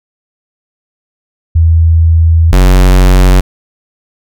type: tone pair in turn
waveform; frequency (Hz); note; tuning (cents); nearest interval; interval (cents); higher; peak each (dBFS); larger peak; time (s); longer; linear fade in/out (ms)
sine / square; 82 / 46.22; E2 / F#1; -9 / -1; minor seventh; 992; first; -3; neither; 1.55-2.52 / 2.52-3.41; first; 10
effects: none